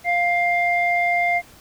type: tone pair together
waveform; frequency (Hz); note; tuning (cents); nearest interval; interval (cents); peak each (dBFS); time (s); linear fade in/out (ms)
sine; 698.5 / 2100; F5 / C7; 0 / +6; octave + perfect fifth; 1906; -19; 0.04-1.42; 50
effects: tanh soft clip ceiling -9 dBFS + pink hiss -48 dBFS RMS until 1.6 s